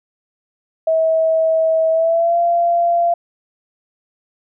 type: tone with pitch glide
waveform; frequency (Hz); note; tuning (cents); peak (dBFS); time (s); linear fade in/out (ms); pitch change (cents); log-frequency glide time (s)
sine; 645 to 687.3; E5 to F5; -38 to -28; -12; 0.87-3.14; 5; +110; 1.91-2.38
effects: none